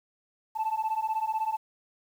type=beating tone pair; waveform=sine; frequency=870 / 886 Hz; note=A5 / A5; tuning=-20 / +12 cents; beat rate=16 Hz; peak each=-28 dBFS; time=0.55-1.57 s; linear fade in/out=20 ms; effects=tanh soft clip ceiling -23 dBFS + 9-bit